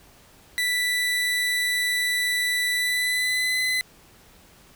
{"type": "tone with pitch glide", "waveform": "30% pulse", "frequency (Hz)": [1975.5, 2019], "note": ["B6", "B6"], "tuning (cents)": [0, 38], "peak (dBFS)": -19, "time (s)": [0.58, 3.81], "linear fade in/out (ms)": 0, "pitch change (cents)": 38, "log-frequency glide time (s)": [2.74, 3.61], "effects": ["pink hiss -53 dBFS RMS until 4.75 s"]}